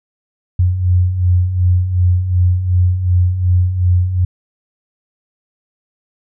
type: beating tone pair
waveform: sine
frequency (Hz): 88 / 90.7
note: F2 / F#2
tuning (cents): +14 / -34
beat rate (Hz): 2.7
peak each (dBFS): -18 / -11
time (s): 0.59-4.25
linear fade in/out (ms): 5
effects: none